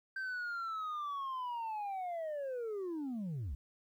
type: linear sweep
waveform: sine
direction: down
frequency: 1568 to 55.2 Hz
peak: -34 dBFS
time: 0.16-3.55 s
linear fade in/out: 5 ms
effects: tanh soft clip ceiling -36 dBFS + 12-bit